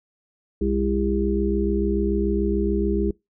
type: harmonic tone with a mistuned harmonic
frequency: 66.9 Hz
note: C2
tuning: 39 cents sharp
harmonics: 1 / 3 / 5 / 6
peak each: -25 / -25 / -25 / -25 dBFS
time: 0.61-3.11 s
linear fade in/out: 5 ms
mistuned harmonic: 1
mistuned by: -130 cents
effects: noise-tail reverb RT60 0.2 s tail -24 dB re dry